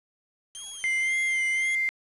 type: tone with vibrato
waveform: 5% pulse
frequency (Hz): 3136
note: G7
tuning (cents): 0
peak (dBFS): -28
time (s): 0.55-1.75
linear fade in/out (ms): 0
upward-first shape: sine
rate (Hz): 1.9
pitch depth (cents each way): 98
type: tone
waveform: sine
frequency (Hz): 2093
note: C7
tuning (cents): 0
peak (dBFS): -23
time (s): 0.84-1.89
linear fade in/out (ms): 0
effects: resampled to 24000 Hz + 8-bit